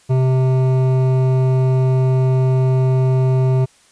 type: tone with hard clipping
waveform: triangle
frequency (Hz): 130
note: C3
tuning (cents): -11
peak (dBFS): -14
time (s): 0.09-3.66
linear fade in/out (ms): 20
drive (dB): 16
effects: white hiss -52 dBFS RMS until 3.91 s + resampled to 22050 Hz